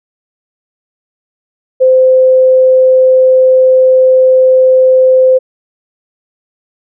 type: tone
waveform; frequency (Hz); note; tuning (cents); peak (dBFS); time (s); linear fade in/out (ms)
sine; 517; C5; -21; -3; 1.8-5.39; 20
effects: none